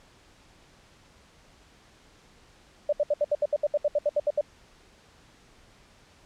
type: tone bursts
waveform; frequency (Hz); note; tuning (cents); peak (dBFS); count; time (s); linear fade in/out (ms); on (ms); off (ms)
sine; 590; D5; +8; -20; 15; 2.89-4.411; 5; 37; 69
effects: pink hiss -57 dBFS RMS until 6.25 s + low-pass 7000 Hz 12 dB/octave